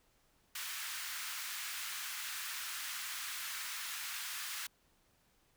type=high-pass noise; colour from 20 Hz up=pink; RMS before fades=-42 dBFS; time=0.55-4.67 s; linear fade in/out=5 ms; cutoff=1300 Hz; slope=24 dB/octave; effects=pink hiss -72 dBFS RMS until 5.56 s